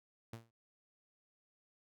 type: tone with exponential decay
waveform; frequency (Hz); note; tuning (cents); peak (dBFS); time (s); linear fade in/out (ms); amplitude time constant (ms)
sawtooth; 114.8; A#2; -26; -39; 0.33-0.51; 5; 39
effects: none